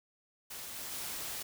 white noise with level steps, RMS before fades -44 / -42 / -40 dBFS, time 0.5-1.43 s, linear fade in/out 10 ms, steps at 0.76 / 0.92 s, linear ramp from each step 5 ms, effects none

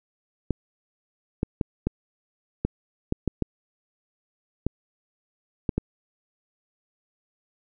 clicks, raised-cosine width 3 ms, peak -10 dBFS, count 11, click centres 0.507 / 1.431 / 1.612 / 1.87 / 2.65 / 3.124 / 3.277 / 3.423 / 4.666 / 5.692 / 5.78 s, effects none

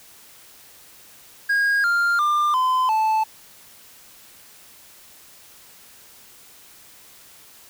triangle tone with pitch steps, 1633 / 1397.2 / 1195.4 / 1022.8 / 875.1 Hz, G#6 / F6 / D6 / C6 / A5, -30 / 0 / +30 / -40 / -10 cents, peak -15 dBFS, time 1.49-3.24 s, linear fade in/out 10 ms, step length 350 ms, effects white hiss -48 dBFS RMS until 7.69 s

